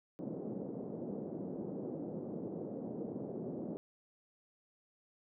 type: band-pass noise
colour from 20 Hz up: pink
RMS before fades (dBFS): -42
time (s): 0.19-3.77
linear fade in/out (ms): 0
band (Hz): 170 to 520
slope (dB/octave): 24
effects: none